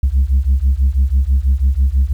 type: beating tone pair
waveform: sine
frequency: 64 / 70.1 Hz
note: C2 / C#2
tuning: -38 / +20 cents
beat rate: 6.1 Hz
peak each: -12 dBFS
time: 0.03-2.13 s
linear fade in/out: 5 ms
effects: tanh soft clip ceiling -7 dBFS + 8-bit